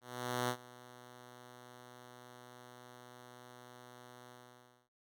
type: tone with ADSR envelope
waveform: 5% pulse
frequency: 123.47 Hz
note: B2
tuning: in tune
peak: -21 dBFS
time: 0.01-4.89 s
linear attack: 480 ms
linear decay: 73 ms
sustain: -21 dB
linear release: 600 ms
effects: none